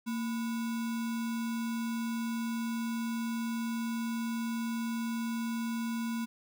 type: tone with sample-and-hold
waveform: sine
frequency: 230 Hz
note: A#3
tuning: 23 cents flat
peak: -31 dBFS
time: 0.06-6.26 s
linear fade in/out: 20 ms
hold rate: 1225 Hz
effects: none